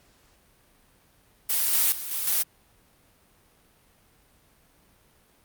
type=noise with level steps; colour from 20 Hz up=blue; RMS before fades=-24 / -21 / -34 / -29 / -23 dBFS; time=1.49-2.43 s; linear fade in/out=10 ms; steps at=1.73 / 1.92 / 2.11 / 2.27 s; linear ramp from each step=2 ms; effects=pink hiss -61 dBFS RMS until 5.44 s + Opus 48 kbps